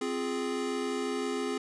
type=chord; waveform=square; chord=F minor; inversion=second; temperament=equal; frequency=261.6 / 349.2 / 415.3 Hz; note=C4 / F4 / Ab4; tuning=0 / 0 / 0 cents; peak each=-35 / -38 / -34 dBFS; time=0.01-1.58 s; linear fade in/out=5 ms; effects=resampled to 22050 Hz